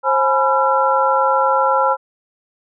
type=tone cluster; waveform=sine; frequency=532 / 844 / 992 / 1358 Hz; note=C5 / G#5 / B5 / F6; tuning=+29 / +28 / +7 / -49 cents; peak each=-18 dBFS; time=0.03-1.97 s; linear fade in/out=50 ms; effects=none